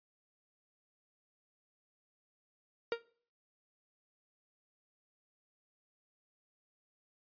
45% pulse tone with exponential decay, 466.2 Hz, A#4, in tune, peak -28 dBFS, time 2.92-3.02 s, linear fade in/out 1 ms, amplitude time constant 21 ms, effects noise-tail reverb RT60 0.5 s tail -22 dB re dry + resampled to 11025 Hz

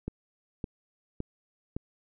click train, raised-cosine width 3 ms, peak -20 dBFS, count 4, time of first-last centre 0.08-1.765 s, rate 1.78 Hz, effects none

